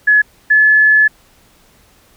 sine tone pair in turn, 1700 / 1720.7 Hz, G#6 / A6, +40 / -39 cents, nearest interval unison, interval 21 cents, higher second, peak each -6 dBFS, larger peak neither, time 0.07-0.22 / 0.5-1.08 s, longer second, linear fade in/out 10 ms, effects pink hiss -50 dBFS RMS until 2.16 s

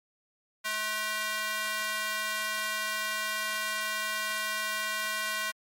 square tone with high-pass filter, 214.9 Hz, A3, 41 cents flat, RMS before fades -32 dBFS, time 0.64-5.52 s, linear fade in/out 20 ms, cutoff 1500 Hz, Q 1.4, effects MP3 64 kbps

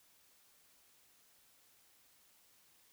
silence, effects white hiss -68 dBFS RMS until 2.92 s

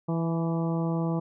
harmonic tone with a mistuned harmonic, 165.3 Hz, E3, 5 cents sharp, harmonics 1 / 2 / 3 / 4 / 5 / 6 / 7, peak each -26 / -32 / -36 / -38 / -40 / -42 / -43 dBFS, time 0.08-1.2 s, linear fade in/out 10 ms, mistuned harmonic 5, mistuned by +27 cents, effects none

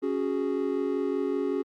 triangle chord, C# suspended fourth, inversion none, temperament equal, 277.2 / 370 / 415.3 Hz, C#4 / F#4 / G#4, 0 / 0 / 0 cents, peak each -28 dBFS, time 0.02-1.63 s, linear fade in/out 20 ms, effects Opus 48 kbps

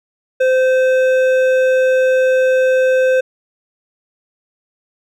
triangle tone with hard clipping, 517 Hz, C5, 21 cents flat, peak -12 dBFS, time 0.4-3.21 s, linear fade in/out 10 ms, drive 13 dB, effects none

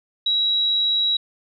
sine tone, 3874 Hz, B7, 34 cents flat, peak -17 dBFS, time 0.26-1.17 s, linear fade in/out 5 ms, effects none

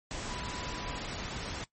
sine tone in noise, 987.8 Hz, B5, in tune, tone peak -45 dBFS, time 0.29-0.99 s, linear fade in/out 0 ms, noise pink, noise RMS -38 dBFS, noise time 0.11-1.64 s, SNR -10 dB, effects noise-tail reverb RT60 0.1 s tail -17 dB re dry + MP3 32 kbps

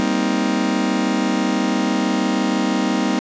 40% pulse chord, C minor seventh, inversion second, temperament just, 196.22 / 235.5 / 261.6 / 314 Hz, G3 / Bb3 / C4 / Eb4, +2 / +18 / 0 / +16 cents, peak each -22 dBFS, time 0-3.19 s, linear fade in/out 0 ms, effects resampled to 16000 Hz + 8-bit

